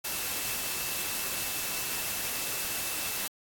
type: tone in noise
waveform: sine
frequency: 2653 Hz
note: E7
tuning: 10 cents sharp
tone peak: -43 dBFS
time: 0.04-3.28 s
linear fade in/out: 10 ms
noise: white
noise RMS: -33 dBFS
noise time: 0.04-3.28 s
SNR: -13 dB
effects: AAC 64 kbps